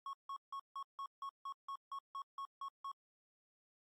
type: tone bursts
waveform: triangle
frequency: 1100 Hz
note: C#6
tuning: 14 cents flat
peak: -40 dBFS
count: 13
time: 0.06-2.916 s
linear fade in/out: 2 ms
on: 72 ms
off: 160 ms
effects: AAC 64 kbps